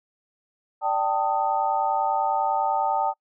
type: tone cluster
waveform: sine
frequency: 588 / 780 / 890 / 1244 Hz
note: D5 / G5 / A5 / D#6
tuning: +2 / -9 / +20 / -1 cents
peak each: -31 / -24 / -24 / -31 dBFS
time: 0.81-3.14 s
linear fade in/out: 50 ms
effects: noise-tail reverb RT60 0.1 s tail -26 dB re dry